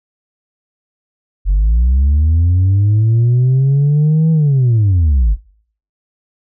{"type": "linear two-way sweep", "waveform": "sine", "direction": "up then down", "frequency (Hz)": [44.77, 162.5, 44.77], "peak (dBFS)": -6, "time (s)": [1.45, 5.37], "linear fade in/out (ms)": 50, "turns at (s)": 4.31, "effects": ["noise-tail reverb RT60 0.6 s tail -25 dB re dry", "tanh soft clip ceiling -7 dBFS"]}